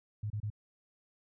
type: tone bursts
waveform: sine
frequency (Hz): 105.6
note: G#2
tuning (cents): +29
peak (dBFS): -33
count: 3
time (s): 0.23-0.502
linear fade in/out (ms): 5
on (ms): 72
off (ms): 28
effects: none